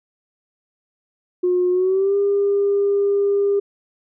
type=tone with pitch glide; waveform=sine; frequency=360 to 401.8 Hz; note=F#4 to G4; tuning=-47 to +43 cents; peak=-14 dBFS; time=1.43-3.6 s; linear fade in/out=10 ms; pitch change=+190 cents; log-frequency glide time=1.71-2.16 s; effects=tanh soft clip ceiling -10 dBFS